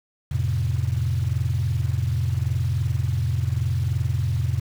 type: chord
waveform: sine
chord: F major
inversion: none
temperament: equal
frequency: 87.31 / 110 / 130.81 Hz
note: F2 / A2 / C3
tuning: 0 / 0 / 0 cents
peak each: -24 dBFS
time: 0.31-4.6 s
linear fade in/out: 10 ms
effects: tanh soft clip ceiling -13 dBFS + 7-bit